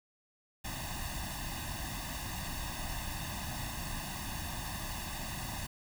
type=noise with comb filter; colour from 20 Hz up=pink; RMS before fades=-39 dBFS; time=0.64-5.67 s; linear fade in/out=10 ms; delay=1.1 ms; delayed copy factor=+1; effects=none